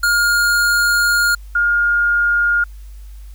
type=tone pair in turn; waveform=square / sine; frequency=1419 / 1419 Hz; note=F6 / F6; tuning=+27 / +27 cents; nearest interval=unison; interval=0 cents; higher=neither; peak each=-13 / -12 dBFS; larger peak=second; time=0.03-1.35 / 1.55-2.64 s; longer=first; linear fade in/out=5 ms; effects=added 50 Hz sine -32 dBFS peak until 3.34 s + white hiss -53 dBFS RMS until 3.34 s